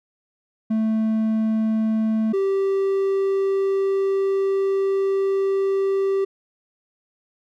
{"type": "tone pair in turn", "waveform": "triangle", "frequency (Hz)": [220, 389.9], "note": ["A3", "G4"], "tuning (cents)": [0, -9], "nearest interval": "minor seventh", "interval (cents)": 991, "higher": "second", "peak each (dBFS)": -16, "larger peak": "neither", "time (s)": [[0.7, 2.33], [2.33, 6.25]], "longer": "second", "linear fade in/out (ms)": 10, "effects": []}